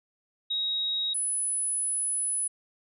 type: tone pair in turn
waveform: sine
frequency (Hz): 3794 / 10101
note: A#7 / D#9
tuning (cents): +30 / +25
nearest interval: octave + perfect fourth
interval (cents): 1695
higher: second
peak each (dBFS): -26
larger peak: neither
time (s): 0.5-1.14 / 1.14-2.48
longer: second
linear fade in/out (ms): 10
effects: none